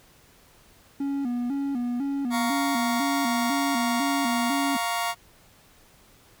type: tone with vibrato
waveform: triangle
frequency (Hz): 260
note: C4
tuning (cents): -11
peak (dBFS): -23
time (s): 1-4.77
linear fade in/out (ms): 5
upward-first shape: square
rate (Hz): 2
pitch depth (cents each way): 120
type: chord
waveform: sawtooth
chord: Bb minor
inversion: second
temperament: just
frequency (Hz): 699.2 / 932.3 / 1118.8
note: F5 / Bb5 / Db6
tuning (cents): +2 / 0 / +16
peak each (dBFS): -25 / -26 / -27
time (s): 2.3-5.15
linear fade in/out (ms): 50
effects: pink hiss -56 dBFS RMS until 6.4 s